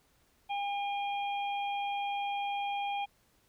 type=harmonic tone; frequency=807 Hz; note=G#5; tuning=50 cents flat; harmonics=1 / 3 / 4; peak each=-32 / -41 / -44 dBFS; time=0.49-3.06 s; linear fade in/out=20 ms; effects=pink hiss -69 dBFS RMS until 3.48 s